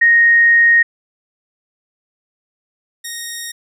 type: tone pair in turn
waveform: sine / 10% pulse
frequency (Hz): 1864.7 / 1864.7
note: A#6 / A#6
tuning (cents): 0 / 0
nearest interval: unison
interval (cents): 0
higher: neither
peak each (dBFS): -7 / -16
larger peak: first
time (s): 0.01-0.83 / 3.04-3.52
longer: first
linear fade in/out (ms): 10
effects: none